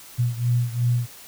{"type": "beating tone pair", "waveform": "sine", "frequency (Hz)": [120, 122.8], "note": ["B2", "B2"], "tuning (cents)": [-49, -9], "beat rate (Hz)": 2.8, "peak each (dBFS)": [-21, -24], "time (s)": [0.18, 1.07], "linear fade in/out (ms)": 20, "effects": ["white hiss -44 dBFS RMS until 1.27 s"]}